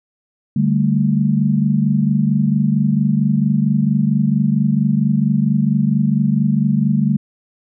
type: chord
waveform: sine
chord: D suspended fourth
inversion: none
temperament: just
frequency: 146.83 / 195.78 / 220.2 Hz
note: D3 / G3 / A3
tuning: 0 / -2 / +2 cents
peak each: -17 dBFS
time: 0.56-7.17 s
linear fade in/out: 5 ms
effects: none